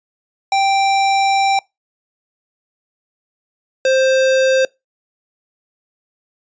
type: tone pair in turn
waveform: square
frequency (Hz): 784 / 525.8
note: G5 / C5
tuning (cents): 0 / +8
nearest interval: perfect fifth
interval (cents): 692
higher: first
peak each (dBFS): -13 / -12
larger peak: second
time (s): 0.52-1.59 / 3.85-4.65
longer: first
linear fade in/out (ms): 2
effects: noise-tail reverb RT60 0.2 s tail -24 dB re dry + resampled to 16000 Hz